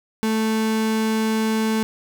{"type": "tone", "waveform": "35% pulse", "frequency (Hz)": 220, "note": "A3", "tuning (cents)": 0, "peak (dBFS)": -17, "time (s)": [0.23, 1.83], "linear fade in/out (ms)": 0, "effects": []}